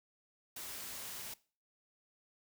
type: noise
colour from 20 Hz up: white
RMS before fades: -45 dBFS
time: 0.56-1.34 s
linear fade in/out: 5 ms
effects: noise-tail reverb RT60 0.4 s tail -21 dB re dry